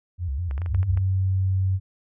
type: tone with vibrato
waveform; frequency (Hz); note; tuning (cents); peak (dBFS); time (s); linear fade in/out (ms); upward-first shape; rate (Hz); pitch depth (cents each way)
sine; 77.2; D#2; -13; -24; 0.18-1.02; 50; square; 4.9; 230
type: clicks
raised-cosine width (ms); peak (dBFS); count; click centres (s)
0.5; -25; 7; 0.511 / 0.579 / 0.618 / 0.661 / 0.747 / 0.83 / 0.974
type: tone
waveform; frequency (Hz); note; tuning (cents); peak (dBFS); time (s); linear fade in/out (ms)
sine; 94.8; F#2; +43; -19; 0.7-1.8; 50
effects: none